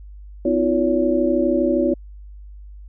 sine tone cluster, 254.3 / 321 / 353.6 / 566 Hz, C4 / E4 / F4 / C#5, -49 / -46 / +22 / +36 cents, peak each -21 dBFS, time 0.45-1.94 s, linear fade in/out 5 ms, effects added 50 Hz sine -36 dBFS peak until 2.88 s

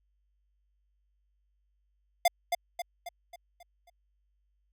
square tone with echo, 700 Hz, F5, 4 cents sharp, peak -20 dBFS, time 2.25-2.28 s, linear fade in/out 5 ms, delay 270 ms, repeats 6, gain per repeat -6 dB, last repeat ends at 3.9 s, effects added 50 Hz sine -70 dBFS peak until 4.72 s

